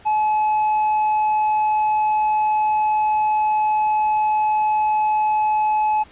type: tone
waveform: triangle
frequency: 855 Hz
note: A5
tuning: 50 cents flat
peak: -14 dBFS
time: 0.05-6.04 s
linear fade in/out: 20 ms
effects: pink hiss -48 dBFS RMS until 6.11 s + resampled to 8000 Hz